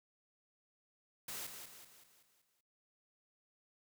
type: noise with echo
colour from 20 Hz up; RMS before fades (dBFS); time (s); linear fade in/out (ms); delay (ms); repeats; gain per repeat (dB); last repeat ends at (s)
white; -44; 1.28-1.47; 5; 190; 6; -6; 2.61
effects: noise-tail reverb RT60 0.5 s tail -23 dB re dry